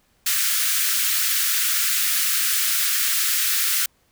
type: high-pass noise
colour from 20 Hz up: white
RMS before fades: -21 dBFS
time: 0.26-3.86 s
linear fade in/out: 5 ms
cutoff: 1300 Hz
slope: 48 dB/octave
effects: pink hiss -63 dBFS RMS until 4.11 s